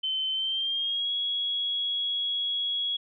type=tone with pitch glide; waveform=sine; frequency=3073 to 3332 Hz; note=G7 to G#7; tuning=-35 to +5 cents; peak=-26 dBFS; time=0.03-2.97 s; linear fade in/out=10 ms; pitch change=+140 cents; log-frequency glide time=0.32-1.12 s; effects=none